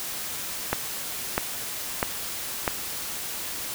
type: click train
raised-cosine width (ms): 0.5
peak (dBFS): -7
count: 4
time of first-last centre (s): 0.73-2.678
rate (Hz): 1.54
effects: white hiss -33 dBFS RMS until 3.74 s